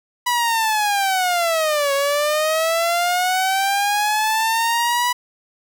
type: linear two-way sweep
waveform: sawtooth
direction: down then up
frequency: 985 to 552 to 985 Hz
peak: -13 dBFS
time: 0.26-5.13 s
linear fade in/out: 10 ms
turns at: 1.93 s
effects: none